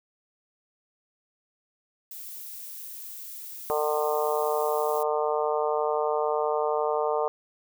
violet noise, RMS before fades -40 dBFS, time 2.11-5.03 s, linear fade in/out 2 ms
harmonic tone, 151 Hz, D3, 48 cents sharp, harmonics 3 / 4 / 5 / 6 / 7 / 8, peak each -27 / -29 / -31 / -33 / -34 / -35 dBFS, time 3.7-7.28 s, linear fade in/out 0 ms
effects none

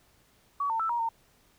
sine tone with pitch steps, 1133 / 903 / 1323 / 947 / 914 Hz, C#6 / A5 / E6 / A#5 / A#5, +37 / +45 / +6 / +27 / -34 cents, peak -26 dBFS, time 0.6-1.09 s, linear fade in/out 5 ms, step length 98 ms, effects pink hiss -64 dBFS RMS until 1.58 s

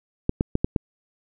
clicks, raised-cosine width 3 ms, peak -7 dBFS, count 5, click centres 0.294 / 0.409 / 0.554 / 0.645 / 0.762 s, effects none

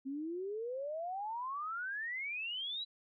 sine exponential sweep, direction up, 262.3 to 3985 Hz, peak -37 dBFS, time 0.05-2.85 s, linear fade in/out 20 ms, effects none

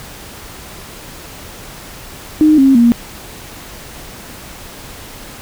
sine tone with pitch steps, 307.6 / 269.3 / 235.8 Hz, D#4 / C#4 / A#3, -20 / -50 / +20 cents, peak -5 dBFS, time 2.41-2.92 s, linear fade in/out 0 ms, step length 170 ms, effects pink hiss -33 dBFS RMS until 5.41 s

